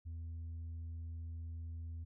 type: tone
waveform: sine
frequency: 82.41 Hz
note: E2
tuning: in tune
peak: -39 dBFS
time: 0.05-2.05 s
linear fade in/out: 20 ms
effects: tanh soft clip ceiling -41 dBFS